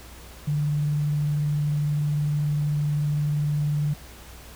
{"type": "tone with vibrato", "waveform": "sine", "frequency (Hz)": 147.8, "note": "D3", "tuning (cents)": 11, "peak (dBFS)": -21, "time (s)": [0.47, 3.94], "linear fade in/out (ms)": 10, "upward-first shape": "sine", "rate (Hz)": 20, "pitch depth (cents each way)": 40, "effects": ["added 61 Hz sine -45 dBFS peak until 4.55 s", "pink hiss -46 dBFS RMS until 4.55 s"]}